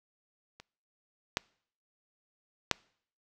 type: clicks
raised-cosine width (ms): 0.2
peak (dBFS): -30 / -10 / -6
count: 3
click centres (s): 0.6 / 1.371 / 2.713
effects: noise-tail reverb RT60 0.6 s tail -26 dB re dry